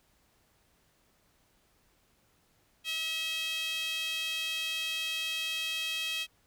sawtooth tone with high-pass filter, 644 Hz, E5, 41 cents flat, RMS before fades -34 dBFS, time 2.84-6.27 s, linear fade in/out 50 ms, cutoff 2900 Hz, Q 7.1, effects pink hiss -69 dBFS RMS until 6.46 s

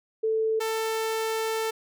sine / sawtooth tone pair in turn, 441.7 / 444.3 Hz, A4 / A4, +7 / +17 cents, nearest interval unison, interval 10 cents, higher second, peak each -22 dBFS, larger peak neither, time 0.23-0.6 / 0.6-1.71 s, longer second, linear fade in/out 10 ms, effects none

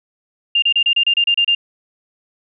sine tone bursts, 2800 Hz, F7, 4 cents sharp, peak -11 dBFS, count 10, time 0.55-1.55 s, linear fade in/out 5 ms, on 73 ms, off 30 ms, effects none

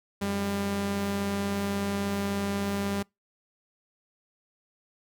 sawtooth tone pair together, 91.71 / 199.8 Hz, F#2 / G3, -15 / +33 cents, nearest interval octave + minor second, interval 1348 cents, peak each -33 / -24 dBFS, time 0.21-3.03 s, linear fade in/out 10 ms, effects noise-tail reverb RT60 0.2 s tail -26 dB re dry

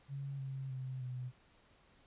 sine tone with pitch steps, 138.59 / 134.26 / 130.06 / 125.99 Hz, C#3 / C3 / C3 / B2, 0 / +45 / -10 / +35 cents, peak -39 dBFS, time 0.08-1.32 s, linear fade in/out 50 ms, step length 310 ms, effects pink hiss -67 dBFS RMS until 2.06 s + resampled to 8000 Hz

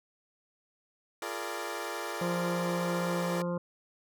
15% pulse chord, Bb dominant seventh, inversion second, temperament equal with one note detuned, 344.6 / 415.3 / 466.2 / 587.3 Hz, F4 / Ab4 / Bb4 / D5, -23 / 0 / 0 / 0 cents, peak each -34 dBFS, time 1.22-3.42 s, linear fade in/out 2 ms
harmonic tone, 174.61 Hz, F3, in tune, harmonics 1 / 2 / 3 / 5 / 6 / 7 / 8, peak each -32 / -40 / -34 / -47 / -42 / -50 / -50 dBFS, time 2.21-3.58 s, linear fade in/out 5 ms
effects none

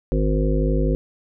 harmonic tone, 51.91 Hz, G#1, in tune, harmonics 1 / 3 / 5 / 7 / 9 / 10, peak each -19 / -24 / -26 / -27 / -29 / -29 dBFS, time 0.12-0.95 s, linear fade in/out 0 ms, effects none

